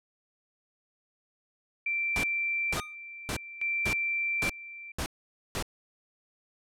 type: tone with tremolo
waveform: sine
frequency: 2349 Hz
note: D7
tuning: in tune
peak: -27 dBFS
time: 1.86-4.92 s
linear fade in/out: 5 ms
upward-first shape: square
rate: 0.57 Hz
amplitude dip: 80%
type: noise bursts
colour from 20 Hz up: pink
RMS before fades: -32 dBFS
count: 7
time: 2.16-5.625 s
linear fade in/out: 0 ms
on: 75 ms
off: 490 ms
type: tone with exponential decay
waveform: square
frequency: 1234 Hz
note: D#6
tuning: 15 cents flat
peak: -31 dBFS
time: 2.77-2.95 s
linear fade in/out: 0 ms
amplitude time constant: 38 ms
effects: low-pass 11000 Hz 12 dB/octave